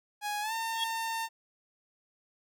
sawtooth tone with pitch glide, 830.6 to 905.8 Hz, G#5 to A#5, 0 to -50 cents, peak -28 dBFS, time 0.21-1.29 s, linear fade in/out 50 ms, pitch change +150 cents, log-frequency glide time 0.41-0.53 s
triangle tone with exponential growth, 3314 Hz, G#7, 4 cents flat, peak -24 dBFS, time 0.72-0.84 s, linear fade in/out 5 ms, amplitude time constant 25 ms
effects none

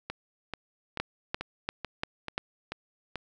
two click trains, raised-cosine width 0.3 ms, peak -13 / -18 dBFS, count 5 / 8, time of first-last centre 1-2.379 / 0.1-3.157 s, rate 2.9 / 2.29 Hz, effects none

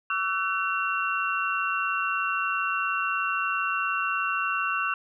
sine tone cluster, 1140 / 1327 / 1504 / 2734 Hz, C#6 / E6 / F#6 / F7, +48 / +11 / +28 / -37 cents, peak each -30 dBFS, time 0.1-4.94 s, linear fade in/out 2 ms, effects none

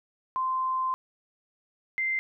sine tone pair in turn, 1039 / 2084 Hz, C6 / C7, -12 / -7 cents, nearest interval octave, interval 1205 cents, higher second, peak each -25 dBFS, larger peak neither, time 0.36-0.94 / 1.98-2.19 s, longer first, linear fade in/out 0 ms, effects none

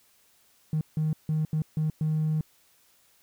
triangle tone bursts at uneven times, 155.56 Hz, D#3, in tune, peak -20 dBFS, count 6, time 0.73-0.81 / 0.97-1.13 / 1.29-1.45 / 1.53-1.62 / 1.77-1.9 / 2.01-2.41 s, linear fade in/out 2 ms, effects tanh soft clip ceiling -20 dBFS + white hiss -63 dBFS RMS until 3.22 s

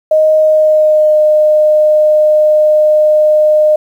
sine tone with pitch glide, 622.3 to 610.9 Hz, D#5 to D#5, 0 to -32 cents, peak -5 dBFS, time 0.11-3.76 s, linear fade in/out 5 ms, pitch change -32 cents, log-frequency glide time 0.37-1.19 s, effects 7-bit

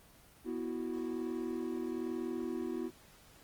triangle chord, B suspended fourth, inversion none, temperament just, 246.9 / 329.3 / 370.4 Hz, B3 / E4 / F#4, 0 / -2 / +2 cents, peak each -38 / -37 / -38 dBFS, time 0.44-2.91 s, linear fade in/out 50 ms, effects pink hiss -60 dBFS RMS until 3.43 s + Opus 24 kbps

